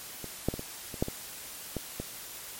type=clicks; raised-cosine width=2 ms; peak=-25 / -12 / -21 / -23 / -26 / -12 / -21 / -18 / -20 dBFS; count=9; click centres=0.243 / 0.486 / 0.54 / 0.594 / 0.942 / 1.025 / 1.084 / 1.767 / 2 s; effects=white hiss -43 dBFS RMS until 2.59 s + MP3 64 kbps